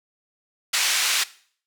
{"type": "band-pass noise", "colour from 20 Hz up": "pink", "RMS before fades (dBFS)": -22, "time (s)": [0.73, 1.24], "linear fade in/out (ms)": 10, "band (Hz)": [2000, 8600], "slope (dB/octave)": 12, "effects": ["noise-tail reverb RT60 0.5 s tail -18 dB re dry"]}